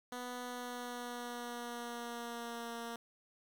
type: tone with pitch glide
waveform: 10% pulse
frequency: 246.9 to 233 Hz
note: B3 to A#3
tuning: 0 to -1 cents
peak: -33 dBFS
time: 0.12-2.96 s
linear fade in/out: 2 ms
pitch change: -101 cents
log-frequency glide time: 0.42-2.75 s
effects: 10-bit